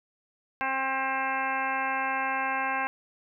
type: harmonic tone with a mistuned harmonic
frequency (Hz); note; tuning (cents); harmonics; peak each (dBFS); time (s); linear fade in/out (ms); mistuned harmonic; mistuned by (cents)
265.7; C4; +27; 1 / 2 / 3 / 4 / 5 / 6 / 7 / 8 / 9 / 10; -41 / -41 / -31 / -32 / -43 / -32 / -43 / -37 / -42 / -37; 0.61-2.87; 0; 7; +44
effects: none